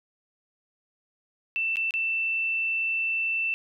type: tone with dropouts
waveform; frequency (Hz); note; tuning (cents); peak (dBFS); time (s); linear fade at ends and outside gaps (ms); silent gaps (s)
sine; 2669; E7; +21; -24; 1.56-3.54; 0; 1.758-1.769 / 1.908-1.939
effects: none